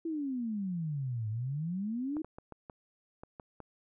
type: exponential two-way sweep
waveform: sine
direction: down then up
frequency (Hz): 336.6 to 105.4 to 322.6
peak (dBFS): -32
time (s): 0.05-2.22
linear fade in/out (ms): 5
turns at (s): 1.29
type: clicks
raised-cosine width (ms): 1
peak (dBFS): -31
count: 8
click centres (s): 2.168 / 2.246 / 2.385 / 2.523 / 2.698 / 3.235 / 3.398 / 3.603
effects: none